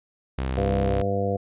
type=tone with vibrato; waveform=sawtooth; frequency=65.41 Hz; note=C2; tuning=in tune; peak=-21 dBFS; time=0.38-1.02 s; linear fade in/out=5 ms; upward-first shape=triangle; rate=5.4 Hz; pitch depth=21 cents each way
type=harmonic tone; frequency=99 Hz; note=G2; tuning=18 cents sharp; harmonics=1 / 2 / 3 / 4 / 5 / 6 / 7; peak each=-28 / -30 / -36 / -33 / -26 / -35 / -30 dBFS; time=0.57-1.37 s; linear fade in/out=10 ms
effects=resampled to 8000 Hz